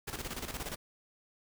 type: noise with tremolo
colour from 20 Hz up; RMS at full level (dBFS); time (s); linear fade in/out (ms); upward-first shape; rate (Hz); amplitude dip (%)
pink; -38; 0.07-0.76; 10; square; 17; 65
effects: none